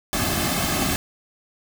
pink noise with comb filter, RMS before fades -23 dBFS, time 0.13-0.96 s, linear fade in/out 0 ms, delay 2.1 ms, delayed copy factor -0.7, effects none

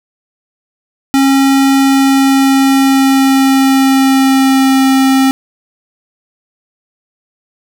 square tone with pitch glide, 271.8 to 266.5 Hz, C#4 to C4, -34 to +32 cents, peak -7 dBFS, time 1.14-5.31 s, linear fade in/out 0 ms, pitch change -34 cents, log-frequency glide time 1.72-4.85 s, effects none

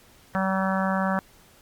harmonic tone, 190.8 Hz, G3, 47 cents flat, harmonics 1 / 3 / 4 / 5 / 6 / 7 / 8 / 9, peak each -25 / -30 / -31 / -32 / -33 / -33 / -34 / -35 dBFS, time 0.35-1.19 s, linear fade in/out 0 ms, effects pink hiss -55 dBFS RMS until 1.61 s + Opus 48 kbps

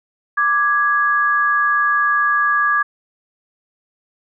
sine tone pair together, 1175.9 / 1663 Hz, D6 / G#6, +2 / +2 cents, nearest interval tritone, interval 600 cents, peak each -16 dBFS, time 0.37-2.83 s, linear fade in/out 10 ms, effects none

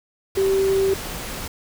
sine tone in noise, 387.6 Hz, G4, 20 cents flat, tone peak -16 dBFS, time 0.37-0.94 s, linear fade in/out 5 ms, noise pink, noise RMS -31 dBFS, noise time 0.35-1.48 s, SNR +12 dB, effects none

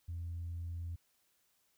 sine tone, 85 Hz, F2, 46 cents flat, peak -37 dBFS, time 0.08-0.96 s, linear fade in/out 10 ms, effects tanh soft clip ceiling -35 dBFS + white hiss -75 dBFS RMS until 1.77 s

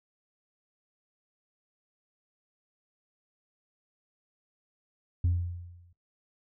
sine tone with exponential decay, 87.31 Hz, F2, in tune, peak -19 dBFS, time 5.24-5.93 s, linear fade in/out 5 ms, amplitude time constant 150 ms, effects noise-tail reverb RT60 0.2 s tail -21 dB re dry + tanh soft clip ceiling -20 dBFS

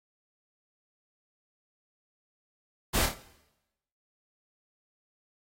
pink noise with echo, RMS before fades -26 dBFS, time 2.93-3.07 s, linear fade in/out 20 ms, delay 27 ms, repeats 3, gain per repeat -6 dB, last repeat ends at 3.151 s, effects noise-tail reverb RT60 0.9 s tail -18 dB re dry + AAC 48 kbps

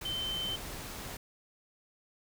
sine tone in noise, 3086 Hz, G7, 28 cents flat, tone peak -33 dBFS, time 0.05-0.56 s, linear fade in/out 5 ms, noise pink, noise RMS -42 dBFS, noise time 0.01-1.17 s, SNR +6 dB, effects none

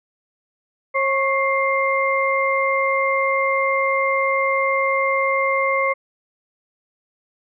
sine tone cluster, 540 / 1100 / 2103 Hz, C#5 / C#6 / C7, -45 / -14 / +8 cents, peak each -21 dBFS, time 0.94-5.94 s, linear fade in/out 20 ms, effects none

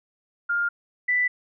sine tone pair in turn, 1407 / 1982.9 Hz, F6 / B6, +12 / +6 cents, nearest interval tritone, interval 594 cents, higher second, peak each -21 / -19 dBFS, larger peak second, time 0.49-0.69 / 1.08-1.28 s, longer neither, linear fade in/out 10 ms, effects none

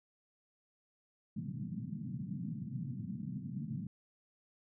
pink band-pass noise, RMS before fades -41 dBFS, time 1.36-3.87 s, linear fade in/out 5 ms, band 120 to 240 Hz, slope 48 dB/octave, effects none

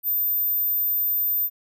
sine tone, 13790 Hz, A9, 36 cents flat, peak -20 dBFS, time 0.03-1.5 s, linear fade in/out 50 ms, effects none

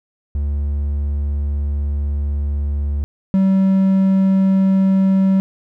triangle tone pair in turn, 72 / 191.85 Hz, D2 / G3, -34 / -37 cents, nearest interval octave + perfect fourth, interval 1697 cents, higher second, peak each -15 / -9 dBFS, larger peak second, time 0.35-3.04 / 3.34-5.4 s, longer first, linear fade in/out 0 ms, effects none

